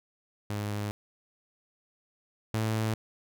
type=tone pair in turn; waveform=sawtooth; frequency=103.83 / 110 Hz; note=G#2 / A2; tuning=0 / 0 cents; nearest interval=minor second; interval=100 cents; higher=second; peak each=-27 / -23 dBFS; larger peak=second; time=0.5-0.91 / 2.54-2.94 s; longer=first; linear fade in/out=0 ms; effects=none